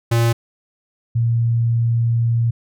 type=tone pair in turn; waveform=square / sine; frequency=116.54 / 116.54 Hz; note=A#2 / A#2; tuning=0 / 0 cents; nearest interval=unison; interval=0 cents; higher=neither; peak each=-14 dBFS; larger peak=neither; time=0.11-0.33 / 1.15-2.51 s; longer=second; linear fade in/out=10 ms; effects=none